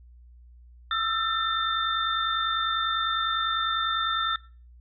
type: tone cluster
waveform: sine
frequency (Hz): 1292 / 1342 / 1791 / 3590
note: E6 / E6 / A6 / A7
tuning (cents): -35 / +31 / +30 / +34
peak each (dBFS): -33 / -27 / -32 / -29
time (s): 0.91-4.36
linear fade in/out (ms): 2
effects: noise-tail reverb RT60 0.4 s tail -21 dB re dry + added 60 Hz sine -48 dBFS peak until 4.8 s